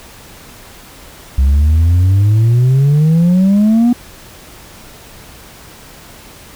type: exponential sweep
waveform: sine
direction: up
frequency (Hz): 65.41 to 245.8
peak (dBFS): -4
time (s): 1.38-3.93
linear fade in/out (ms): 5
effects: tanh soft clip ceiling -6 dBFS + pink hiss -37 dBFS RMS until 6.55 s